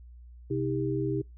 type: tone cluster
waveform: sine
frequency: 129.6 / 318.1 / 398.2 Hz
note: C3 / D#4 / G4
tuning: -16 / +38 / +27 cents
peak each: -31 dBFS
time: 0.5-1.22 s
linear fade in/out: 10 ms
effects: noise-tail reverb RT60 0.2 s tail -25 dB re dry + added 60 Hz sine -46 dBFS peak until 1.37 s